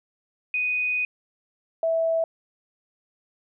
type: tone pair in turn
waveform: sine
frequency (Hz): 2489 / 655.3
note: D#7 / E5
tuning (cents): 0 / -10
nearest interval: octave + major seventh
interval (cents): 2310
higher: first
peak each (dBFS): -22 / -20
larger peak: second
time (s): 0.54-1.05 / 1.83-2.24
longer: first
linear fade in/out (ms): 2
effects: none